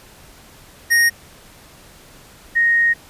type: tone pair in turn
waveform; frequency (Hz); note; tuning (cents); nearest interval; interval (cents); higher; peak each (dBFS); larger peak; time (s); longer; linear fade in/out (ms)
square / sine; 1864.7 / 1864.7; A#6 / A#6; 0 / 0; unison; 0; neither; -12; neither; 0.9-1.1 / 2.55-2.94; second; 20
effects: pink hiss -45 dBFS RMS until 3.09 s + resampled to 32000 Hz